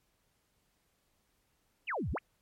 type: exponential two-way sweep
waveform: sine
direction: down then up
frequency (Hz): 3136 to 57 to 3136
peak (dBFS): -32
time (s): 1.87-2.19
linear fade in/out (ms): 20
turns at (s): 2.11
effects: pink hiss -75 dBFS RMS until 2.41 s + MP3 64 kbps